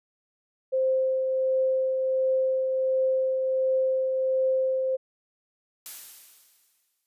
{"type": "tone with tremolo", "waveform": "sine", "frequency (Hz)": 523.3, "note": "C5", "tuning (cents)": 0, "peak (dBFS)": -20, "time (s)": [0.72, 4.97], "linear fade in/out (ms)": 20, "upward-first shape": "triangle", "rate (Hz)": 1.4, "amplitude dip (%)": 35}
{"type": "noise with exponential decay", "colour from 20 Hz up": "blue", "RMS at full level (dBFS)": -36, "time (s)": [5.86, 7.06], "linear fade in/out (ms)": 0, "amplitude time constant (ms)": 260}
{"effects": ["resampled to 32000 Hz"]}